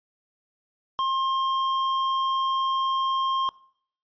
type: tone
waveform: square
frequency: 1064 Hz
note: C6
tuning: 29 cents sharp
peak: -23 dBFS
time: 0.99-3.49 s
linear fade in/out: 0 ms
effects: noise-tail reverb RT60 0.6 s tail -22 dB re dry + resampled to 11025 Hz